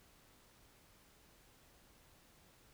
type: silence
effects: pink hiss -66 dBFS RMS until 2.73 s